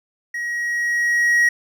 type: tone with level ramp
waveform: triangle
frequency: 1900 Hz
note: A#6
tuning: 33 cents sharp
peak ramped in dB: -22 to -10 dBFS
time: 0.34-1.49 s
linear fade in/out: 5 ms
effects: none